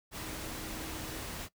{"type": "tone in noise", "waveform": "sine", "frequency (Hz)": 316.4, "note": "D#4", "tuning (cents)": 29, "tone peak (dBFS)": -47, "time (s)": [0.15, 1.22], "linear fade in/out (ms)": 50, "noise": "pink", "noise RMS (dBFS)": -41, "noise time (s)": [0.11, 1.49], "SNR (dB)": -9, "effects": ["noise-tail reverb RT60 0.1 s tail -19 dB re dry"]}